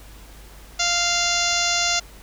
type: harmonic tone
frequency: 696 Hz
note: F5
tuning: 6 cents flat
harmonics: 1 / 2 / 3 / 4 / 5 / 6 / 7 / 8 / 9 / 10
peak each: -28 / -28 / -28 / -28 / -28 / -28 / -28 / -28 / -28 / -28 dBFS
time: 0.79-2 s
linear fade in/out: 10 ms
effects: added 50 Hz sine -43 dBFS peak until 2.22 s + pink hiss -47 dBFS RMS until 2.22 s